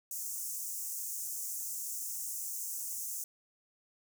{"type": "high-pass noise", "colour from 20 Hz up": "pink", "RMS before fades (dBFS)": -39, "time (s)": [0.11, 3.24], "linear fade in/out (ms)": 2, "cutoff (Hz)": 6200, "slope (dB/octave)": 48, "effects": []}